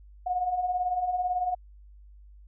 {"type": "beating tone pair", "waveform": "sine", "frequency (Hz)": [709, 727], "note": ["F5", "F#5"], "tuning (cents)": [26, -31], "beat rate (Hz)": 18, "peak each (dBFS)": [-33, -26], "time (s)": [0.26, 1.55], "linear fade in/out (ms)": 10, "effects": ["added 50 Hz sine -48 dBFS peak until 2.47 s"]}